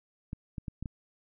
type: clicks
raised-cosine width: 5 ms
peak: -24 dBFS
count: 5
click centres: 0.331 / 0.582 / 0.682 / 0.826 / 0.858 s
effects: none